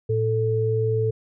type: tone pair together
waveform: sine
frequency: 112.77 / 440 Hz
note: A2 / A4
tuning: +43 / 0 cents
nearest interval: 2 octaves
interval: 2357 cents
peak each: -22 / -22 dBFS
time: 0.09-1.11 s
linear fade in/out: 10 ms
effects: none